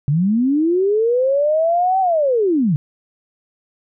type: linear two-way sweep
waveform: sine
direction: up then down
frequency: 134.6 to 774 to 134.6 Hz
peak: -13 dBFS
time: 0.08-2.76 s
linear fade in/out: 0 ms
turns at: 2 s
effects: none